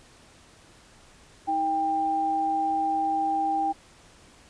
sine tone pair together, 317.5 / 793.1 Hz, D#4 / G5, +35 / +20 cents, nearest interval octave + major third, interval 1585 cents, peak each -32 / -23 dBFS, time 1.47-3.73 s, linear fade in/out 20 ms, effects pink hiss -54 dBFS RMS until 4.49 s + resampled to 22050 Hz

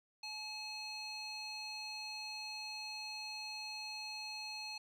square tone with band-pass filter, 855 Hz, A5, 50 cents flat, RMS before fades -45 dBFS, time 0.23-4.78 s, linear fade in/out 5 ms, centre 3800 Hz, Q 2.7, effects none

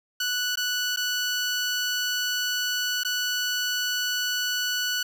15% pulse tone with dropouts, 1480 Hz, F#6, in tune, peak -18 dBFS, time 0.2-5.03 s, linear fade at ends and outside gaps 5 ms, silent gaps 0.557-0.572 / 0.962-0.971 / 3.035-3.048 s, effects none

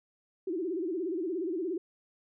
sine tone with vibrato, 349.2 Hz, F4, in tune, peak -30 dBFS, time 0.47-1.78 s, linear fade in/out 5 ms, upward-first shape sine, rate 17 Hz, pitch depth 180 cents each way, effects none

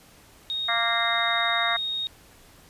sine tone, 3729 Hz, A#7, in tune, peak -26 dBFS, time 0.5-2.07 s, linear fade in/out 0 ms
harmonic tone, 231.7 Hz, A#3, 10 cents flat, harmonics 3 / 4 / 5 / 6 / 7 / 8 / 9, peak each -29 / -38 / -29 / -32 / -32 / -30 / -30 dBFS, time 0.68-1.77 s, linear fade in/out 10 ms
effects pink hiss -53 dBFS RMS until 2.69 s + resampled to 32000 Hz

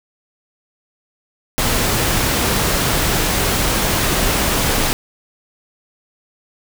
pink noise, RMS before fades -17 dBFS, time 1.58-4.93 s, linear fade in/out 0 ms, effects none

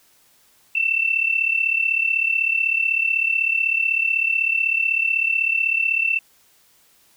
sine tone pair together, 2664 / 2700 Hz, E7 / E7, +18 / +41 cents, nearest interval unison, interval 23 cents, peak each -19 / -22 dBFS, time 0.75-6.19 s, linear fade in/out 5 ms, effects white hiss -57 dBFS RMS until 7.16 s

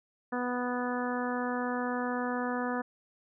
harmonic tone, 246.9 Hz, B3, in tune, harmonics 1 / 2 / 3 / 4 / 5 / 6 / 7, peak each -33 / -36 / -38 / -39 / -40 / -41 / -41 dBFS, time 0.32-2.82 s, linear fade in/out 10 ms, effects none

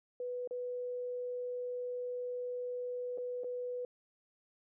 sine tone with dropouts, 493.9 Hz, B4, in tune, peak -36 dBFS, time 0.2-3.85 s, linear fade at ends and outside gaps 2 ms, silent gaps 0.475-0.509 / 3.176-3.182 / 3.436-3.443 s, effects none

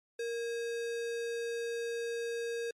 sine tone with sample-and-hold, 466.2 Hz, A#4, in tune, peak -33 dBFS, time 0.19-2.71 s, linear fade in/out 5 ms, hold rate 2100 Hz, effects low-pass 8000 Hz 12 dB/octave + MP3 64 kbps

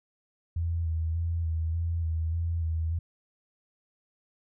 sine tone with vibrato, 82.41 Hz, E2, in tune, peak -26 dBFS, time 0.56-2.99 s, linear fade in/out 5 ms, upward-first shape square, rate 1.7 Hz, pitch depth 31 cents each way, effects none

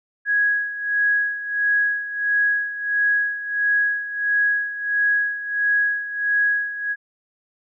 sine tone with tremolo, 1661.2 Hz, G#6, in tune, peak -15 dBFS, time 0.25-6.96 s, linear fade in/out 50 ms, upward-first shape sine, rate 1.5 Hz, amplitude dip 75%, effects none

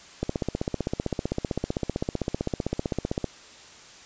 click train, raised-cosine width 2 ms, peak -12 dBFS, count 48, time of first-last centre 0.23-3.243 s, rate 15.6 Hz, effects white hiss -48 dBFS RMS until 4.05 s + resampled to 16000 Hz

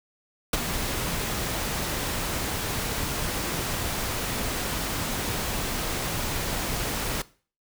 pink noise with ADSR envelope, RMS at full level -21 dBFS, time 0.53-7.22 s, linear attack 4 ms, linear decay 25 ms, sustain -8 dB, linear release 3 ms, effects noise-tail reverb RT60 0.4 s tail -19 dB re dry

